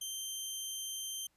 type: tone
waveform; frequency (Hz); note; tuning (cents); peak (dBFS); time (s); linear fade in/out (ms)
15% pulse; 3136; G7; 0; -31; 0.01-1.27; 5
effects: pink hiss -75 dBFS RMS until 1.36 s + resampled to 32000 Hz